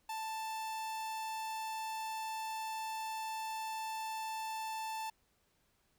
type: tone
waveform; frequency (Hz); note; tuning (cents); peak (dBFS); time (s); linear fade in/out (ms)
45% pulse; 882; A5; +4; -38; 0.09-5.1; 5
effects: pink hiss -75 dBFS RMS until 5.98 s